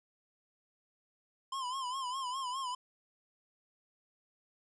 square tone with vibrato, 1034 Hz, C6, 21 cents flat, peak -36 dBFS, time 1.52-2.75 s, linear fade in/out 5 ms, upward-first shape sine, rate 4.9 Hz, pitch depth 93 cents each way, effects resampled to 22050 Hz + 12-bit

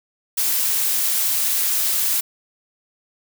blue noise, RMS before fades -20 dBFS, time 0.37-2.21 s, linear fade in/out 10 ms, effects none

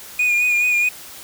triangle tone with vibrato, 2448 Hz, D#7, 29 cents flat, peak -13 dBFS, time 0.19-0.89 s, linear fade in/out 5 ms, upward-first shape sine, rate 4.7 Hz, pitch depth 30 cents each way, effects white hiss -38 dBFS RMS until 1.23 s

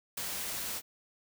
white noise with ADSR envelope, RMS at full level -34 dBFS, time 0.17-0.82 s, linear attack 8 ms, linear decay 6 ms, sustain -3 dB, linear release 51 ms, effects none

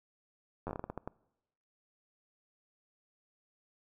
slowing click train, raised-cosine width 1 ms, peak -24 dBFS, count 11, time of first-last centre 0.67-1.076 s, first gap 10 ms, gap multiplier 1.29, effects noise-tail reverb RT60 0.9 s tail -23 dB re dry

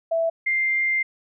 sine tone pair in turn, 660 / 2099 Hz, E5 / C7, +2 / +5 cents, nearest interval octave + minor sixth, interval 2003 cents, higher second, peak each -19 dBFS, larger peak neither, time 0.11-0.3 / 0.46-1.03 s, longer second, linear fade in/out 10 ms, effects none

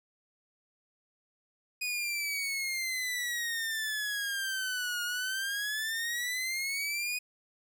sawtooth exponential two-way sweep, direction down then up, 2489 to 1428 to 2489 Hz, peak -28 dBFS, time 1.81-7.19 s, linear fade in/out 10 ms, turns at 5.03 s, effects 11-bit

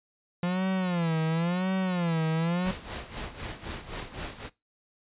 45% pulse tone with vibrato, 173.8 Hz, F3, 8 cents flat, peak -25 dBFS, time 0.43-2.71 s, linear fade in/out 2 ms, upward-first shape sine, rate 0.95 Hz, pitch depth 150 cents each way
pink noise with tremolo, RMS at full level -35 dBFS, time 2.63-4.5 s, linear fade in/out 50 ms, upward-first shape sine, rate 3.9 Hz, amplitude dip 75%
effects noise-tail reverb RT60 0.2 s tail -19 dB re dry + resampled to 8000 Hz

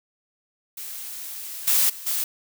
blue noise with level steps, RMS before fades -35 / -19 / -38 / -25 dBFS, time 0.77-2.24 s, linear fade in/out 5 ms, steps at 1.67 / 1.89 / 2.06 s, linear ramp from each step 10 ms, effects none

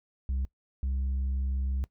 sine tone pair in turn, 65.8 / 66.17 Hz, C2 / C2, +10 / +20 cents, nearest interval unison, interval 10 cents, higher second, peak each -24 dBFS, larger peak neither, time 0.29-0.45 / 0.83-1.84 s, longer second, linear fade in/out 0 ms, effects noise-tail reverb RT60 0.1 s tail -22 dB re dry + tanh soft clip ceiling -26 dBFS

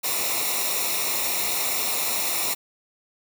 white noise with comb filter, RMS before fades -25 dBFS, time 0.03-2.55 s, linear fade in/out 20 ms, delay 0.63 ms, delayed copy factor -0.75, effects none

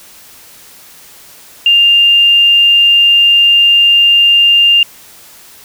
sine tone, 2800 Hz, F7, 4 cents sharp, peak -4 dBFS, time 1.66-4.83 s, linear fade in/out 2 ms, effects white hiss -38 dBFS RMS until 5.64 s

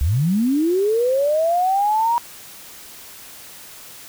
sine linear sweep, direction up, 61.6 to 959 Hz, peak -15 dBFS, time 0.01-2.18 s, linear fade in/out 0 ms, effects white hiss -40 dBFS RMS until 4.08 s

